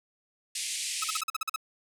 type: band-pass noise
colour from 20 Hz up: white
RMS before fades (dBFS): -34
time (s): 0.55-1.21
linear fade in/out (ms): 5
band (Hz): 2100 to 10000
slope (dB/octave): 48
type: tone bursts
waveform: sawtooth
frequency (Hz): 1287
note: E6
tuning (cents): -42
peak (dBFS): -24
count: 9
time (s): 1.02-1.561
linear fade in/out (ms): 5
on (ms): 21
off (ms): 44
effects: none